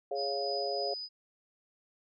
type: chord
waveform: sine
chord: Db major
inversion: second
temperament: equal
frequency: 415.3 / 554.4 / 698.5 Hz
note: Ab4 / Db5 / F5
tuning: 0 / 0 / 0 cents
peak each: -36 dBFS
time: 0.11-0.94 s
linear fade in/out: 5 ms
type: tone with tremolo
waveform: sine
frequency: 4978 Hz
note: D#8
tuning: in tune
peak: -35 dBFS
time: 0.15-1.09 s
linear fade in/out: 50 ms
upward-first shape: sine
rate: 3.2 Hz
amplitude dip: 25%
effects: none